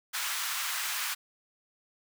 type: high-pass noise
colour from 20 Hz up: pink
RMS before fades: -33 dBFS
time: 0.13-1.15 s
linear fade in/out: 20 ms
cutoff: 1100 Hz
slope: 24 dB/octave
effects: none